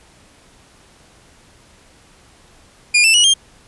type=tone with pitch steps; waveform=sawtooth; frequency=2423 / 2658 / 2915 / 3197 Hz; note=D#7 / E7 / F#7 / G7; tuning=-47 / +14 / -26 / +33 cents; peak=-6 dBFS; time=2.94-3.34 s; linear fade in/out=10 ms; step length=100 ms; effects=pink hiss -49 dBFS RMS until 3.67 s + resampled to 24000 Hz